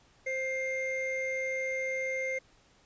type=tone pair together; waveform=triangle; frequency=523.2 / 2111 Hz; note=C5 / C7; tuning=0 / +15 cents; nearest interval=2 octaves; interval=2415 cents; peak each=-32 / -31 dBFS; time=0.26-2.39 s; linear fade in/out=10 ms; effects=pink hiss -63 dBFS RMS until 2.85 s + resampled to 16000 Hz